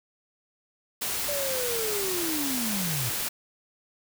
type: noise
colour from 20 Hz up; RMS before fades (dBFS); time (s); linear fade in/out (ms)
white; -30; 1.01-3.29; 10
type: linear sweep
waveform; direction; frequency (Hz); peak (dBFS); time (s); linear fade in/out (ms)
triangle; down; 587.3 to 110; -28; 1.28-3.1; 10
effects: none